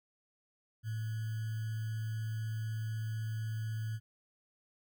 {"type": "tone with sample-and-hold", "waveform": "sine", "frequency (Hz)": 110.5, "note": "A2", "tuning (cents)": 8, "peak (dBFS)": -34, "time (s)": [0.83, 4], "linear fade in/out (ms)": 50, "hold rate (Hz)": 1575, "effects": []}